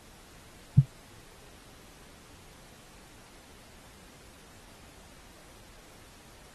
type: tone with exponential decay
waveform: sine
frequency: 132.4 Hz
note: C3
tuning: 21 cents sharp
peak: -9 dBFS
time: 0.78-0.86 s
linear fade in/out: 5 ms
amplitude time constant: 17 ms
effects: pink hiss -54 dBFS RMS until 6.54 s + AAC 32 kbps